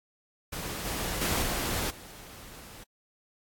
pink noise with level steps, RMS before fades -36 / -33 / -28 / -31 / -47 dBFS, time 0.52-2.84 s, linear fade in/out 10 ms, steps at 0.85 / 1.21 / 1.42 / 1.9 s, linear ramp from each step 5 ms, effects AAC 64 kbps

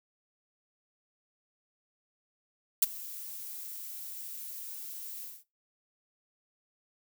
violet noise with ADSR envelope, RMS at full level -20 dBFS, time 2.82-5.44 s, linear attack 6 ms, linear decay 24 ms, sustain -22 dB, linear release 210 ms, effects noise-tail reverb RT60 0.2 s tail -17 dB re dry

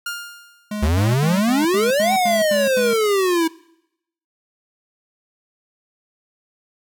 sawtooth tone with exponential decay, 1408 Hz, F6, 14 cents sharp, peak -19 dBFS, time 0.06-0.8 s, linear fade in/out 5 ms, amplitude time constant 160 ms
square tone bursts, 210 Hz, G#3, 19 cents sharp, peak -24 dBFS, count 9, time 0.71-2.936 s, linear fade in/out 5 ms, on 170 ms, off 87 ms
square exponential two-way sweep, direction up then down, 70.9 to 771 to 319.7 Hz, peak -16 dBFS, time 0.82-3.48 s, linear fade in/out 10 ms, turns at 2.13 s
effects noise-tail reverb RT60 0.8 s tail -22 dB re dry

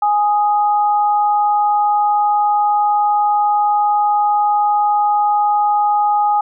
sine tone pair together, 830.6 / 1244.5 Hz, G#5 / D#6, 0 / 0 cents, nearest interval perfect fifth, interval 700 cents, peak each -12 / -21 dBFS, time 0.02-6.41 s, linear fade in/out 5 ms, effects none

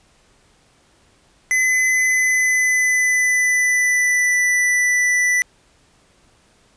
square tone with pitch glide, 2024 to 1980.1 Hz, B6 to B6, +42 to +4 cents, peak -15 dBFS, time 1.51-5.42 s, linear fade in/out 0 ms, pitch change -38 cents, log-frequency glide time 1.98-4.42 s, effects pink hiss -56 dBFS RMS until 6.76 s + resampled to 22050 Hz

